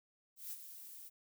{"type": "noise with ADSR envelope", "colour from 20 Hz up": "violet", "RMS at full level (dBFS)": -43, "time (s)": [0.36, 1.1], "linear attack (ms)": 160, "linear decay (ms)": 36, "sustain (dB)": -9, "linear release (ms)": 27, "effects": []}